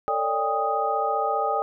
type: tone cluster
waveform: sine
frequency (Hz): 448 / 565 / 600 / 799 / 1248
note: A4 / C#5 / D5 / G5 / D#6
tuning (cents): +31 / +33 / +37 / +33 / +5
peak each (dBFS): -30 / -32 / -30 / -25 / -27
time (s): 0.08-1.62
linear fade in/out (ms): 0
effects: none